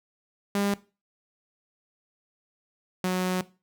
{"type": "tone pair in turn", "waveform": "sawtooth", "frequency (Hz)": [201.3, 183.64], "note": ["G3", "F#3"], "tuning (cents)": [46, -13], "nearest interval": "major second", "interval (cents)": 159, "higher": "first", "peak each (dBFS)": -20, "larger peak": "neither", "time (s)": [[0.55, 0.74], [3.04, 3.41]], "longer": "second", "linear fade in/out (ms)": 2, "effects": ["noise-tail reverb RT60 0.3 s tail -18 dB re dry"]}